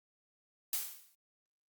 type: noise with exponential decay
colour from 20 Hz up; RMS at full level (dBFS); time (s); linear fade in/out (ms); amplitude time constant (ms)
blue; -31; 0.73-1.15; 2; 91
effects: Opus 48 kbps